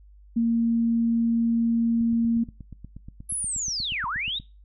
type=tone; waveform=sine; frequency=231.1 Hz; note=A#3; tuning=15 cents flat; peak=-19 dBFS; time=0.36-2.44 s; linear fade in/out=10 ms
type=click train; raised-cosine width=5 ms; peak=-28 dBFS; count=21; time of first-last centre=2.01-4.399 s; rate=8.37 Hz
type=linear two-way sweep; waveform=sine; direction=down then up; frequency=11175 to 896 to 3892 Hz; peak=-26 dBFS; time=3.29-4.39 s; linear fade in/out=10 ms; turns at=4.07 s
effects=noise-tail reverb RT60 0.3 s tail -23 dB re dry + added 50 Hz sine -48 dBFS peak until 4.64 s